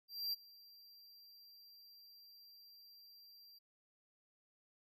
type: tone with ADSR envelope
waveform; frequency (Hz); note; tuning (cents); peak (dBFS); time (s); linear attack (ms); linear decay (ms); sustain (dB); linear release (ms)
square; 4729; D8; +11; -36; 0.08-3.59; 250; 20; -23; 12
effects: none